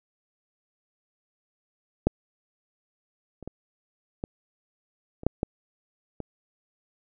clicks, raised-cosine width 2 ms, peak -6 / -28 / -22 / -17 / -26 / -7 / -11 / -20 dBFS, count 8, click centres 2.07 / 3.427 / 3.476 / 4.239 / 5.234 / 5.266 / 5.431 / 6.203 s, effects none

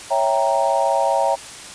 sine chord, C# diminished seventh, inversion none, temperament equal, 554.4 / 659.3 / 784 / 932.3 Hz, C#5 / E5 / G5 / Bb5, 0 / 0 / 0 / 0 cents, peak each -21 dBFS, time 0.1-1.36 s, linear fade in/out 20 ms, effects white hiss -36 dBFS RMS until 1.74 s + resampled to 22050 Hz

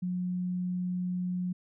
sine tone, 180.5 Hz, F#3, 43 cents flat, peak -29 dBFS, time 0.02-1.53 s, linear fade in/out 10 ms, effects none

